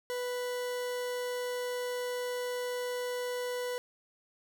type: tone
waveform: 40% pulse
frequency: 493.9 Hz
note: B4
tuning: in tune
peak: -32 dBFS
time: 0.1-3.78 s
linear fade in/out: 0 ms
effects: none